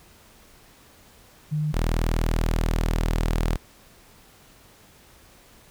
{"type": "tone pair in turn", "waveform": ["sine", "sawtooth"], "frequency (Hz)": [151.9, 40.23], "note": ["D#3", "E1"], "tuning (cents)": [-41, -41], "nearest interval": "octave + major seventh", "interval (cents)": 2300, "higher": "first", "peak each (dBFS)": [-22, -17], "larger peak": "second", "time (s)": [[1.51, 1.73], [1.73, 3.57]], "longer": "second", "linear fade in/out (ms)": 20, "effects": ["pink hiss -53 dBFS RMS until 5.7 s"]}